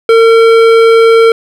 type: tone with hard clipping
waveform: triangle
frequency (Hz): 454.9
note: A#4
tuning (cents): -42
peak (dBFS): -4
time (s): 0.09-1.32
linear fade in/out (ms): 2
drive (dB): 17
effects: none